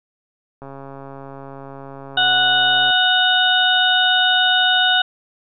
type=click train; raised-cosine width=1 ms; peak=-22 dBFS; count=314; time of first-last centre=0.62-2.905 s; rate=137 Hz
type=harmonic tone; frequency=737 Hz; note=F#5; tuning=7 cents flat; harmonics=1 / 2 / 4 / 5; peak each=-20 / -17 / -19 / -18 dBFS; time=2.17-5.02 s; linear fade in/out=5 ms
effects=none